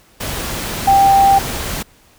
sine tone in noise, 787 Hz, G5, 7 cents sharp, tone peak -7 dBFS, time 0.87-1.39 s, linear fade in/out 10 ms, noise pink, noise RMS -23 dBFS, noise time 0.2-1.83 s, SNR +13 dB, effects pink hiss -50 dBFS RMS until 2.18 s

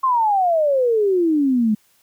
sine exponential sweep, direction down, 1079 to 207.7 Hz, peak -14 dBFS, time 0.03-1.75 s, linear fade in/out 10 ms, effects white hiss -59 dBFS RMS until 2.02 s

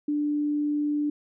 sine tone, 295 Hz, D4, 8 cents sharp, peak -23 dBFS, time 0.08-1.1 s, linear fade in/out 5 ms, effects none

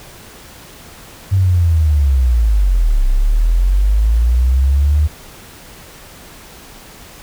sine linear two-way sweep, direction down then up, 98 to 32 to 76.5 Hz, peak -9 dBFS, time 1.31-5.08 s, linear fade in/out 20 ms, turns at 3.06 s, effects pink hiss -38 dBFS RMS until 7.22 s

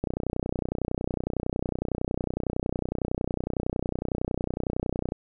click train, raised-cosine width 2 ms, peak -14 dBFS, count 158, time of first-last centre 0.04-5.121 s, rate 30.9 Hz, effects none

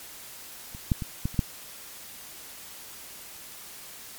clicks, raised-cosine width 5 ms, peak -28 / -9 / -19 / -14 / -29 / -9 dBFS, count 6, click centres 0.749 / 0.918 / 1.022 / 1.255 / 1.344 / 1.392 s, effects white hiss -44 dBFS RMS until 4.18 s + MP3 96 kbps

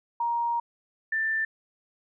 sine tone pair in turn, 940 / 1776.5 Hz, A#5 / A6, +14 / +16 cents, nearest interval major seventh, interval 1102 cents, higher second, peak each -24 dBFS, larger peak neither, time 0.2-0.6 / 1.12-1.45 s, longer first, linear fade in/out 5 ms, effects none

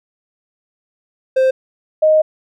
triangle / sine tone pair in turn, 523.3 / 622.3 Hz, C5 / D#5, 0 / 0 cents, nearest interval minor third, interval 300 cents, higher second, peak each -8 dBFS, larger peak neither, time 1.36-1.51 / 2.02-2.22 s, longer second, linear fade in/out 10 ms, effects none

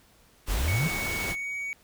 pink noise, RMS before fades -33 dBFS, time 0.46-1.36 s, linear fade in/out 50 ms
sine exponential sweep, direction up, 38.89 to 175.3 Hz, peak -24 dBFS, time 0.48-0.88 s, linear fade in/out 10 ms
triangle tone with pitch glide, 2226 to 2252 Hz, C#7 to C#7, +7 to +27 cents, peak -29 dBFS, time 0.68-1.73 s, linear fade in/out 0 ms, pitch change +20 cents, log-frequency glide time 1.37-1.49 s
effects pink hiss -60 dBFS RMS until 1.83 s

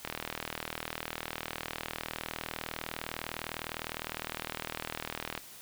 click train, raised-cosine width 0.3 ms, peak -18 dBFS, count 213, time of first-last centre 0.05-5.377 s, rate 39.8 Hz, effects white hiss -50 dBFS RMS until 5.61 s

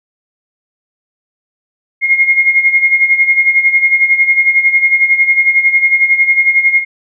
sine tone with tremolo, 2143 Hz, C7, 41 cents sharp, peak -4 dBFS, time 2.01-6.85 s, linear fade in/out 50 ms, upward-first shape sine, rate 11 Hz, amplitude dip 70%, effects none

